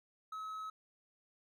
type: tone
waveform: triangle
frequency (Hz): 1285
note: E6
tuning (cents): -45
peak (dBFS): -39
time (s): 0.32-0.7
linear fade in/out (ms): 5
effects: none